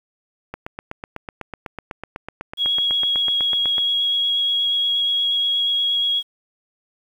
click train, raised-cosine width 0.5 ms, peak -15 dBFS, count 27, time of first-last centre 0.54-3.782 s, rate 8.02 Hz
sine tone with vibrato, 3313 Hz, G#7, 5 cents flat, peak -17 dBFS, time 2.57-6.23 s, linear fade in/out 50 ms, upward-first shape sine, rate 8.4 Hz, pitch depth 10 cents each way
effects 8-bit

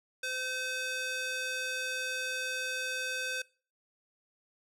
square tone with high-pass filter, 513 Hz, C5, 34 cents flat, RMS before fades -35 dBFS, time 0.23-3.42 s, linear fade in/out 5 ms, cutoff 1400 Hz, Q 0.95, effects noise-tail reverb RT60 0.4 s tail -23 dB re dry + low-pass 10000 Hz 12 dB/octave

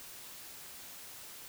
silence, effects white hiss -49 dBFS RMS until 1.48 s

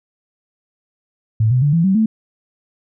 sine tone with pitch steps, 110 / 126.36 / 145.15 / 166.73 / 191.52 / 220 Hz, A2 / B2 / D3 / E3 / G3 / A3, 0 / +40 / -20 / +20 / -40 / 0 cents, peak -11 dBFS, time 1.4-2.06 s, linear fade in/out 5 ms, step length 110 ms, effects none

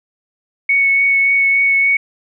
sine tone with vibrato, 2217 Hz, C#7, in tune, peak -10 dBFS, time 0.69-1.97 s, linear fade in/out 5 ms, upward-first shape triangle, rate 3.5 Hz, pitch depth 12 cents each way, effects none

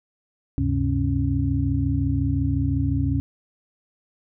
sine tone cluster, 72.4 / 98 / 132.2 / 274.8 Hz, D2 / G2 / C3 / C#4, -24 / 0 / +18 / -15 cents, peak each -25 dBFS, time 0.58-3.2 s, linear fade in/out 0 ms, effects none

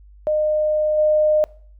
sine tone with level steps, 611 Hz, D#5, 32 cents flat, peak -16 / -13 dBFS, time 0.27-1.44 s, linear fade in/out 0 ms, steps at 0.97 s, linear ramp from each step 20 ms, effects noise-tail reverb RT60 0.5 s tail -23 dB re dry + added 50 Hz sine -43 dBFS peak until 1.79 s

